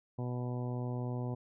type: harmonic tone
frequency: 123.47 Hz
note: B2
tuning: in tune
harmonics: 1 / 2 / 3 / 4 / 5 / 6 / 7 / 8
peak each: -35 / -41 / -45 / -47 / -49 / -51 / -52 / -53 dBFS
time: 0.18-1.35 s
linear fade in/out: 10 ms
effects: none